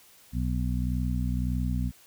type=harmonic tone; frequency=61.74 Hz; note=B1; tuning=in tune; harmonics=1 / 2 / 3 / 4; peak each=-28 / -31 / -33 / -34 dBFS; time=0.32-1.92 s; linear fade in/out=50 ms; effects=white hiss -56 dBFS RMS until 2.06 s